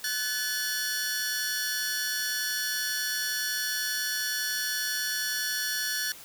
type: tone cluster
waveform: sawtooth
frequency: 1497 / 1729 / 4401 / 5660 Hz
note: F#6 / A6 / C#8 / F8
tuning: +20 / -31 / -13 / +22 cents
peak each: -32 / -29 / -31 / -32 dBFS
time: 0.04-6.12 s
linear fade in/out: 2 ms
effects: white hiss -47 dBFS RMS until 6.24 s